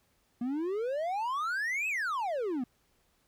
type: exponential two-way sweep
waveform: triangle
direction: up then down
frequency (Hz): 233.1 to 2637 to 233.1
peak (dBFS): -28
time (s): 0.41-2.64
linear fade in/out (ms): 5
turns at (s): 1.88
effects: pink hiss -71 dBFS RMS until 3.27 s